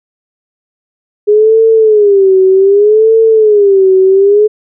sine tone with vibrato, 411.4 Hz, G#4, 16 cents flat, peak -3 dBFS, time 1.27-4.48 s, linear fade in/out 20 ms, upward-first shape sine, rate 0.65 Hz, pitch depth 150 cents each way, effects none

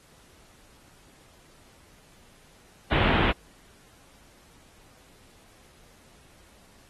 pink low-pass noise, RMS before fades -23 dBFS, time 2.91-3.32 s, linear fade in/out 10 ms, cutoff 3400 Hz, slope 48 dB/octave, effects pink hiss -57 dBFS RMS until 6.89 s + AAC 32 kbps

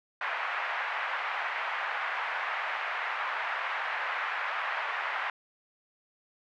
white band-pass noise, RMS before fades -33 dBFS, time 0.21-5.3 s, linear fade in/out 2 ms, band 730 to 2100 Hz, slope 24 dB/octave, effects none

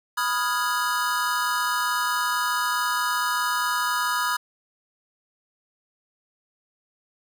square chord, F half-diminished seventh, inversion second, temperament equal with one note detuned, 987.8 / 1244.5 / 1412.3 / 1661.2 Hz, Cb6 / Eb6 / F6 / Ab6, 0 / 0 / +19 / 0 cents, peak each -28 / -28 / -30 / -30 dBFS, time 0.17-4.37 s, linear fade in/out 10 ms, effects none

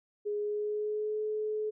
sine tone with pitch glide, 415.3 to 428.2 Hz, G#4 to A4, 0 to -47 cents, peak -30 dBFS, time 0.25-1.71 s, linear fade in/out 20 ms, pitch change +53 cents, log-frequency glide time 0.37-1.21 s, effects none

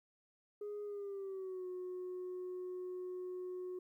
sine tone with pitch glide, 414.2 to 364.8 Hz, G#4 to F#4, -5 to -24 cents, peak -39 dBFS, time 0.61-3.79 s, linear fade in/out 5 ms, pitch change -219 cents, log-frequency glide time 0.84-1.67 s, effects tanh soft clip ceiling -39 dBFS + 13-bit

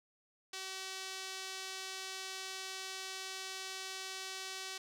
sawtooth tone with band-pass filter, 380.2 Hz, F#4, 47 cents sharp, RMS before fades -44 dBFS, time 0.53-4.78 s, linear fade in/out 5 ms, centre 4800 Hz, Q 1, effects none

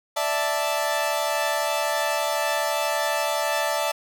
sawtooth chord, D suspended second, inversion none, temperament equal, 587.3 / 659.3 / 880 Hz, D5 / E5 / A5, 0 / 0 / 0 cents, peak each -23 dBFS, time 0.16-3.92 s, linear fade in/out 10 ms, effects none

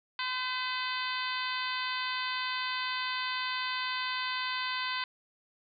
harmonic tone with a mistuned harmonic, 511 Hz, C5, 41 cents flat, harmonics 2 / 3 / 4 / 5 / 6 / 7 / 8 / 9, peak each -36 / -38 / -39 / -40 / -41 / -41 / -42 / -43 dBFS, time 0.19-5.04 s, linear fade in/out 2 ms, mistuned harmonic 4, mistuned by -24 cents, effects none

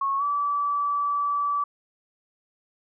sine tone with pitch glide, 1098 to 1153.9 Hz, C#6 to D6, -17 to -31 cents, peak -22 dBFS, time 0.01-1.64 s, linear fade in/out 5 ms, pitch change +86 cents, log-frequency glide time 0.18-0.23 s, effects none

